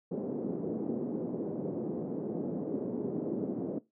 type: band-pass noise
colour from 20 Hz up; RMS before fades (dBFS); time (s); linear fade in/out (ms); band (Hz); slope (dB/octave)
white; -35; 0.11-3.79; 10; 170 to 420; 24
effects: noise-tail reverb RT60 0.2 s tail -18 dB re dry